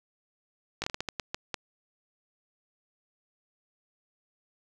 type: slowing click train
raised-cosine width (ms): 0.2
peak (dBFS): -14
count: 10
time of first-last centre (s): 0.82-1.543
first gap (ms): 19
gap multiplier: 1.34
effects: none